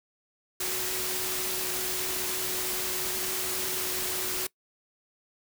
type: tone in noise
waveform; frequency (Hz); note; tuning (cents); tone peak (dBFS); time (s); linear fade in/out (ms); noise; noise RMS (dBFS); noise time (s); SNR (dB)
sine; 370; F#4; 0; -39; 0.6-4.47; 5; white; -31; 0.6-4.47; -11
effects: noise-tail reverb RT60 0.1 s tail -22 dB re dry